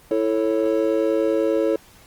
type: chord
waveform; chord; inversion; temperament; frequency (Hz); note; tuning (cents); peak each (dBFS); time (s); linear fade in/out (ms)
triangle; A major; second; just; 330 / 440 / 550; E4 / A4 / C#5; +2 / 0 / -14; -20; 0.11-1.76; 2
effects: pink hiss -50 dBFS RMS until 2.06 s + Opus 24 kbps